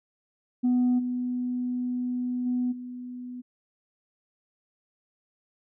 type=tone with level steps; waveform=sine; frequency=248.1 Hz; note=B3; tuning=8 cents sharp; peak=-18 / -26 / -23 / -35 dBFS; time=0.63-3.42 s; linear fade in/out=20 ms; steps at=0.98 / 2.45 / 2.71 s; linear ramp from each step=20 ms; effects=tanh soft clip ceiling -18 dBFS